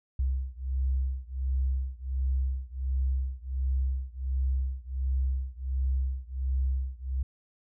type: beating tone pair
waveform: sine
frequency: 64.9 / 66.3 Hz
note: C2 / C2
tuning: -13 / +23 cents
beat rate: 1.4 Hz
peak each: -29 / -30 dBFS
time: 0.19-7.23 s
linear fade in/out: 5 ms
effects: none